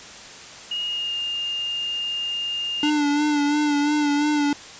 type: tone with pitch glide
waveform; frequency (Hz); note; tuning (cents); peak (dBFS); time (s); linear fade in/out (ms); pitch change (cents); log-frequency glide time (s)
sine; 2865 to 2819; F7 to F7; +44 to +16; -24; 0.71-2.9; 5; -28; 0.85-1.16
type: tone with vibrato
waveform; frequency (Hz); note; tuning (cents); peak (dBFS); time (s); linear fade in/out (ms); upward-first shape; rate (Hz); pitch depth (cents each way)
square; 294.1; D4; +3; -19; 2.83-4.53; 2; sine; 2.9; 37
effects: white hiss -40 dBFS RMS until 4.79 s + resampled to 16000 Hz